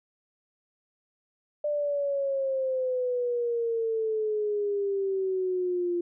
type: exponential sweep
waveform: sine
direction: down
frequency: 595 to 346.1 Hz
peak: -25 dBFS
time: 1.64-6.01 s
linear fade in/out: 5 ms
effects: none